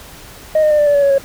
sine tone with pitch steps, 622.3 / 611.3 / 600.4 / 589.8 / 579.3 / 569 / 558.9 / 549 Hz, D#5 / D#5 / D5 / D5 / D5 / C#5 / C#5 / C#5, 0 / -31 / +38 / +7 / -24 / +45 / +14 / -17 cents, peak -7 dBFS, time 0.55-1.182 s, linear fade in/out 5 ms, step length 79 ms, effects tanh soft clip ceiling -7 dBFS + pink hiss -37 dBFS RMS until 1.24 s

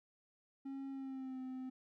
triangle tone with pitch glide, 271.7 to 258.5 Hz, C#4 to C4, -35 to -21 cents, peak -40 dBFS, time 0.65-1.7 s, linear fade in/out 10 ms, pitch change -86 cents, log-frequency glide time 0.9-1.4 s, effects none

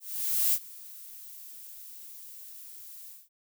violet noise with ADSR envelope, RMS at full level -24 dBFS, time 0-3.29 s, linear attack 530 ms, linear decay 57 ms, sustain -22 dB, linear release 200 ms, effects none

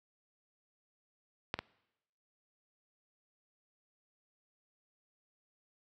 clicks, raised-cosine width 0.3 ms, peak -16 / -20 dBFS, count 2, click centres 1.541 / 1.59 s, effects noise-tail reverb RT60 0.9 s tail -23 dB re dry + high-pass 60 Hz 12 dB/octave

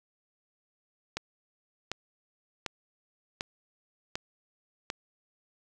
click train, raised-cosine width 0.2 ms, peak -15 dBFS, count 6, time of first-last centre 1.17-4.901 s, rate 1.34 Hz, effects none

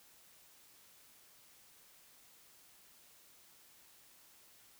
silence, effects white hiss -63 dBFS RMS until 4.79 s

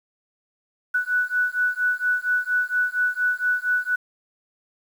sine beating tone pair, 1480 / 1484.3 Hz, F#6 / F#6, 0 / +5 cents, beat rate 4.3 Hz, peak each -23 dBFS, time 0.94-3.96 s, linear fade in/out 10 ms, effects 8-bit

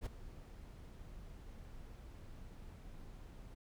brown noise with ADSR envelope, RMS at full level -36 dBFS, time 0.01-3.55 s, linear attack 51 ms, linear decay 10 ms, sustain -16 dB, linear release 17 ms, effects none

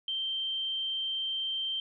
sine tone, 3136 Hz, G7, in tune, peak -30 dBFS, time 0.08-1.8 s, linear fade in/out 2 ms, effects none

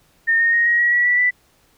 sine tone with pitch steps, 1826 / 1847.2 / 1868.7 / 1890.4 / 1912.4 / 1934.6 / 1957.1 / 1979.8 Hz, A#6 / A#6 / A#6 / A#6 / A#6 / B6 / B6 / B6, -36 / -16 / +4 / +24 / +44 / -36 / -16 / +4 cents, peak -13 dBFS, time 0.27-1.31 s, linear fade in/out 20 ms, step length 130 ms, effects pink hiss -58 dBFS RMS until 1.77 s

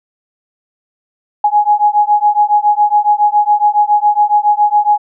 sine beating tone pair, 830.6 / 837.8 Hz, G#5 / G#5, 0 / +15 cents, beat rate 7.2 Hz, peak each -11 dBFS, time 1.44-4.98 s, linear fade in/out 5 ms, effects none

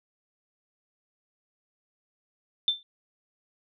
sine tone with exponential decay, 3555 Hz, A7, 17 cents sharp, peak -17 dBFS, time 2.68-2.83 s, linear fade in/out 1 ms, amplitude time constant 31 ms, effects none

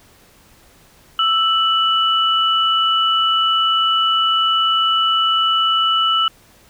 sine tone pair together, 1321 / 2960 Hz, E6 / F#7, +3 / 0 cents, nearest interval octave + major second, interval 1397 cents, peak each -16 dBFS, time 1.19-6.28 s, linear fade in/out 2 ms, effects pink hiss -50 dBFS RMS until 6.69 s

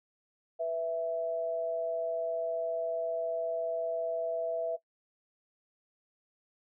sine tone pair together, 493.9 / 659.3 Hz, B4 / E5, 0 / 0 cents, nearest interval perfect fourth, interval 500 cents, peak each -37 / -30 dBFS, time 0.59-4.77 s, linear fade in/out 20 ms, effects noise-tail reverb RT60 0.1 s tail -20 dB re dry

